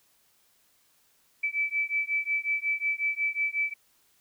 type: beating tone pair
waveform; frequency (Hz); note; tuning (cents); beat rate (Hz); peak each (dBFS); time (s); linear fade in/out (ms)
sine; 2308 / 2313.5; D7 / D7; -31 / -27; 5.5; -29; 1.43-3.74; 10
effects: white hiss -66 dBFS RMS until 4.2 s